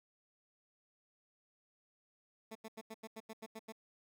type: tone bursts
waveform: 15% pulse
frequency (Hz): 221.3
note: A3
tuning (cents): +10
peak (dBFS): -39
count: 10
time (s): 2.51-3.724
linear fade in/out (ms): 10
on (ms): 44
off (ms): 86
effects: none